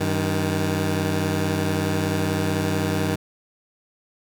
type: tone pair together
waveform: 15% pulse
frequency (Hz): 96.2 / 156.57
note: G2 / D#3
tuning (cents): -32 / +11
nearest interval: minor sixth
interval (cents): 843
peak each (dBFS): -17 / -18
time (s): 0-3.16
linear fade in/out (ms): 10
effects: none